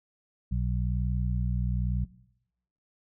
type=harmonic tone; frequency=61 Hz; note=B1; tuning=21 cents flat; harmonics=1 / 2 / 3; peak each=-28 / -31 / -33 dBFS; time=0.51-2.05 s; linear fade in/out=10 ms; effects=noise-tail reverb RT60 0.8 s tail -18 dB re dry